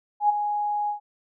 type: tone with ADSR envelope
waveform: sine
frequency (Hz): 830.6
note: G#5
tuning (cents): 0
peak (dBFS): -14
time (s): 0.2-1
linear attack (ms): 94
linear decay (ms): 13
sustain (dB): -9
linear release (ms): 110
effects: none